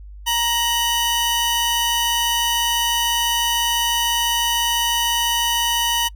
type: tone pair together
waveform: sawtooth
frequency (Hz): 938 / 2978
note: A#5 / F#7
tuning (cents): +11 / +11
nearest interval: octave + minor sixth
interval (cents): 2000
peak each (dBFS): -17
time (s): 0.26-6.09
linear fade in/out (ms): 20
effects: noise-tail reverb RT60 0.1 s tail -25 dB re dry + added 50 Hz sine -35 dBFS peak until 6.15 s